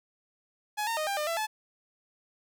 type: tone with pitch steps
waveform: sawtooth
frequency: 842 / 915 / 618 / 796 / 603 / 668 / 864 Hz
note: G#5 / A#5 / D#5 / G5 / D5 / E5 / A5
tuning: +24 / -32 / -12 / +26 / +46 / +23 / -32 cents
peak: -25 dBFS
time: 0.77-1.47 s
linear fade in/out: 20 ms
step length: 100 ms
effects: none